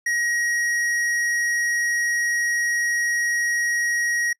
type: tone with hard clipping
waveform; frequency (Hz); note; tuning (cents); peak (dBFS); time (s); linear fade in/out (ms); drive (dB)
sine; 1894; A#6; +27; -22; 0.06-4.33; 5; 10
effects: noise-tail reverb RT60 0.1 s tail -26 dB re dry